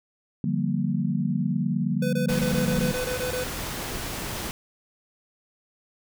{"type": "chord", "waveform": "sine", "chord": "G minor seventh", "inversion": "second", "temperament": "just", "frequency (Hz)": [147, 176.4, 196, 235.2], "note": ["D3", "F3", "G3", "Bb3"], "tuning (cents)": [2, 18, 0, 16], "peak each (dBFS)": -28, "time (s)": [0.44, 2.92], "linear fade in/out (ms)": 2}
{"type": "tone bursts", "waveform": "square", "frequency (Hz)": 502, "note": "B4", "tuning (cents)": 28, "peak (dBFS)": -28, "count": 11, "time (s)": [2.02, 3.44], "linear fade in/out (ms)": 5, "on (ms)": 110, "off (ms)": 21}
{"type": "noise", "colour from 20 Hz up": "pink", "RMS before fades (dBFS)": -32, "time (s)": [2.29, 4.51], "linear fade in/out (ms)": 0}
{"effects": []}